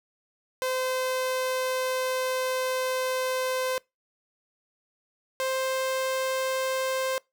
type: tone pair in turn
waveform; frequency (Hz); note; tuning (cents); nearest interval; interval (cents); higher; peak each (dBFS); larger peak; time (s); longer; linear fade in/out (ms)
sawtooth; 515 / 524; C5 / C5; -28 / +2; unison; 30; second; -22; neither; 0.62-3.78 / 5.4-7.18; first; 0
effects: noise-tail reverb RT60 0.2 s tail -24 dB re dry